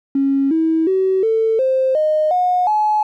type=tone with pitch steps; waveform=triangle; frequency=274.4 / 322.6 / 379.2 / 445.8 / 524 / 616 / 724.1 / 851.3 Hz; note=C#4 / E4 / F#4 / A4 / C5 / D#5 / F#5 / G#5; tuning=-17 / -37 / +43 / +23 / +2 / -17 / -38 / +43 cents; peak=-9 dBFS; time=0.15-3.03 s; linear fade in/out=5 ms; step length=360 ms; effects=tanh soft clip ceiling -11 dBFS